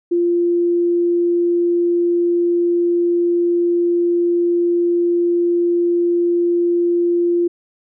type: tone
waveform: sine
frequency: 346.5 Hz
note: F4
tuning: 14 cents flat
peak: -13 dBFS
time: 0.11-7.48 s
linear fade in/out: 10 ms
effects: none